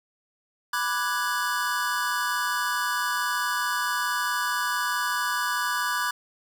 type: chord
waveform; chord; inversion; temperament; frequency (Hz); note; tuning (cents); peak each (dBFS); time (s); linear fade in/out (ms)
square; G# half-diminished seventh; first; equal; 987.8 / 1174.7 / 1480 / 1661.2; B5 / D6 / F#6 / G#6; 0 / 0 / 0 / 0; -31; 0.73-6.11; 5
effects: none